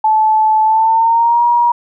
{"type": "tone with pitch glide", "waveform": "sine", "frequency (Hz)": [869, 953.1], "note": ["A5", "A#5"], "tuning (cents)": [-22, 38], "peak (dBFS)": -8, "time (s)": [0.04, 1.72], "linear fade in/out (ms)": 5, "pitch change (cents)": 160, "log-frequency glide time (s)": [0.63, 1.44], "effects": []}